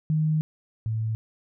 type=tone pair in turn; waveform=sine; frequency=155.56 / 110.76 Hz; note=D#3 / A2; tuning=0 / +12 cents; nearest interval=tritone; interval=588 cents; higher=first; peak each=-20 / -24 dBFS; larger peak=first; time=0.1-0.41 / 0.86-1.15 s; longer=first; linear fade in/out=0 ms; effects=none